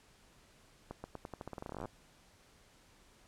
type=accelerating click train; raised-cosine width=1 ms; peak=-28 dBFS; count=22; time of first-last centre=0.91-1.856 s; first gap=130 ms; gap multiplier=0.87; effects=pink hiss -64 dBFS RMS until 3.27 s + low-pass 10000 Hz 12 dB/octave